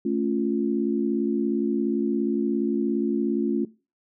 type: chord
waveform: sine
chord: A augmented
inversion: none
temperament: equal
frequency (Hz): 220 / 277.2 / 349.2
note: A3 / C#4 / E#4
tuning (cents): 0 / 0 / 0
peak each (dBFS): -26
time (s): 0.05-3.65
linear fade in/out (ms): 5
effects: noise-tail reverb RT60 0.3 s tail -19 dB re dry